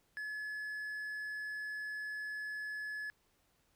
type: tone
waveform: triangle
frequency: 1708 Hz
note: G#6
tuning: 48 cents sharp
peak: -37 dBFS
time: 0.17-3.1 s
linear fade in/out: 0 ms
effects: pink hiss -74 dBFS RMS until 3.75 s